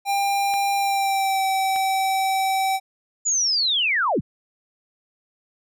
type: tone with pitch glide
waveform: square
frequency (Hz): 797 to 769.4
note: G5 to G5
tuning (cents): +28 to -33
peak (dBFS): -20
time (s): 0.05-2.8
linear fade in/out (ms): 50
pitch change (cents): -61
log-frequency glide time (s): 0.76-1.45
type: clicks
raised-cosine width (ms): 0.3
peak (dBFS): -20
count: 2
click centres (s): 0.539 / 1.761
type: linear sweep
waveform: sine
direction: down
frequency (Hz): 7040 to 58.27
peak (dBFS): -18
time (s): 3.25-4.21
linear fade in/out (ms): 20
effects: none